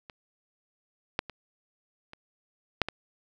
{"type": "clicks", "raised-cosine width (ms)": 0.3, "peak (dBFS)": [-27, -10, -24, -28, -6, -16], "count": 6, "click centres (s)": [0.098, 1.191, 1.297, 2.134, 2.817, 2.886], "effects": []}